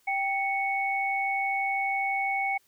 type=tone pair together; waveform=sine; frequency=784 / 2217 Hz; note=G5 / C#7; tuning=0 / 0 cents; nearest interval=octave + tritone; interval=1800 cents; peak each=-28 / -28 dBFS; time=0.07-2.58 s; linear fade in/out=10 ms; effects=white hiss -66 dBFS RMS until 2.67 s